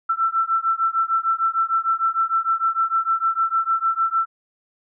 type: beating tone pair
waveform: sine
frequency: 1334 / 1340.6 Hz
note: E6 / E6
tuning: +20 / +29 cents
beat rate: 6.6 Hz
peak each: -21 dBFS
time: 0.09-4.26 s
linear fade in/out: 10 ms
effects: none